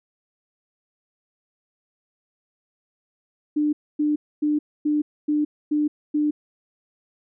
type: tone bursts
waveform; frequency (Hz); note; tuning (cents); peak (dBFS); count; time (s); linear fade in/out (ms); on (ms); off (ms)
sine; 298.7; D4; +29; -18; 7; 3.56-6.31; 10; 170; 260
effects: none